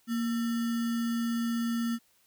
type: tone with sample-and-hold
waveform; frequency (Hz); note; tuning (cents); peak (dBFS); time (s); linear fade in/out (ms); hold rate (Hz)
sine; 233.1; A#3; 0; -27; 0.07-1.99; 50; 1575
effects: white hiss -67 dBFS RMS until 2.26 s